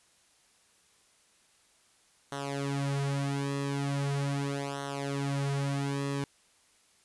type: tone with flanger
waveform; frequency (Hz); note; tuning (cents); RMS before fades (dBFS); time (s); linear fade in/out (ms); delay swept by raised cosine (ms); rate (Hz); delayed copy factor
sawtooth; 140; C#3; +18; -32; 2.32-6.24; 2; 0.41 to 5.81; 0.4; -0.85
effects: white hiss -65 dBFS RMS until 7.04 s + resampled to 24000 Hz